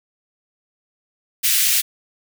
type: high-pass noise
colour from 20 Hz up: white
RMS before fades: -17 dBFS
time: 1.43-1.82 s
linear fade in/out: 20 ms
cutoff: 1900 Hz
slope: 24 dB/octave
effects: none